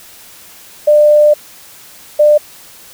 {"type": "tone pair in turn", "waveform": "sine", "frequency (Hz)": [597, 597], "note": ["D5", "D5"], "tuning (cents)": [28, 28], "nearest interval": "unison", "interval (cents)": 0, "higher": "neither", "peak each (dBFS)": -4, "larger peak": "neither", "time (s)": [[0.87, 1.34], [2.19, 2.38]], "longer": "first", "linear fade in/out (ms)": 10, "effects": ["white hiss -38 dBFS RMS until 2.93 s"]}